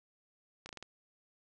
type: slowing click train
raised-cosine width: 0.2 ms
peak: -28 dBFS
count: 5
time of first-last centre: 0.66-0.826 s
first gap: 31 ms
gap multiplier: 1.2
effects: resampled to 22050 Hz